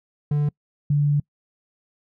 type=tone pair in turn; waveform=triangle / sine; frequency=147.1 / 145.41 Hz; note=D3 / D3; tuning=+3 / -17 cents; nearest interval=unison; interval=20 cents; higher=first; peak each=-16 / -16 dBFS; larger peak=neither; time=0.31-0.49 / 0.9-1.2 s; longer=second; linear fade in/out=5 ms; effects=noise-tail reverb RT60 0.1 s tail -26 dB re dry